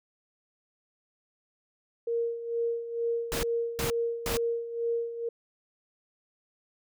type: tone with tremolo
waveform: sine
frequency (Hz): 466.2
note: A#4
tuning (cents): 0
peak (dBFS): -25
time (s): 2.07-5.29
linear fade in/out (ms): 5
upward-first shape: sine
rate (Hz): 2.2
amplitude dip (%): 70
type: noise bursts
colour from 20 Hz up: pink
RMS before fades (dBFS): -31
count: 3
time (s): 3.32-4.37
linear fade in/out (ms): 0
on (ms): 110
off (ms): 360
effects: none